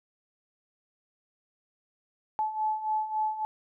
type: beating tone pair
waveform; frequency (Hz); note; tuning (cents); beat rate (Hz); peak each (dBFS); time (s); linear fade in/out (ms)
sine; 861 / 864.6; A5 / A5; -38 / -31; 3.6; -33 / -28; 2.39-3.45; 0
effects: none